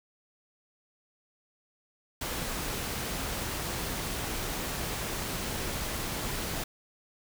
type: noise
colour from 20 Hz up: pink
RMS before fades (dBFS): -34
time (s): 2.21-6.64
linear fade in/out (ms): 5
effects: none